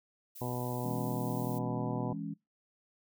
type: noise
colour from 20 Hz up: violet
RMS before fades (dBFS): -48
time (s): 0.35-1.59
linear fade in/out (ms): 10
type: harmonic tone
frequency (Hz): 123.47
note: B2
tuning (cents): 0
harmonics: 1 / 2 / 3 / 4 / 5 / 6 / 7 / 8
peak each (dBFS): -37 / -40 / -42 / -43 / -44 / -45 / -45 / -46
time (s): 0.41-2.13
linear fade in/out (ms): 5
type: chord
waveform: sine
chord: C# minor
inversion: first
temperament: equal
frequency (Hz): 164.81 / 207.7 / 277.2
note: E3 / G#3 / C#4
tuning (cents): 0 / 0 / 0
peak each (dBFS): -40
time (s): 0.84-2.34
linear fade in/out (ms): 10
effects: noise-tail reverb RT60 0.2 s tail -21 dB re dry